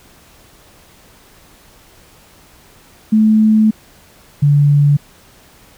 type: tone pair in turn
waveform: sine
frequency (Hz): 216.9 / 144.4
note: A3 / D3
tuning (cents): -25 / -29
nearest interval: perfect fifth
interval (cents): 704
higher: first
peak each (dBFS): -7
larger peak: neither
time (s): 3.12-3.71 / 4.42-4.97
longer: first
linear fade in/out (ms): 10
effects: pink hiss -46 dBFS RMS until 5.77 s